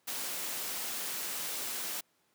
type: noise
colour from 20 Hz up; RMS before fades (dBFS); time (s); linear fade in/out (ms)
white; -37; 0.07-2.01; 10
effects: pink hiss -72 dBFS RMS until 2.34 s + high-pass 200 Hz 12 dB/octave